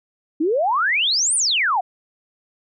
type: exponential two-way sweep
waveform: sine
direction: up then down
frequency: 291.9 to 9710 to 691 Hz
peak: -16 dBFS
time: 0.4-1.81 s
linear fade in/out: 10 ms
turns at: 1.35 s
effects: none